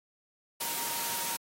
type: tone in noise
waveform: sine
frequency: 932.3 Hz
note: A#5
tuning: in tune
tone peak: -41 dBFS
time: 0.6-1.37 s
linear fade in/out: 10 ms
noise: white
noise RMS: -34 dBFS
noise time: 0.6-1.37 s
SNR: -10 dB
effects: high-pass 150 Hz 12 dB/octave + AAC 48 kbps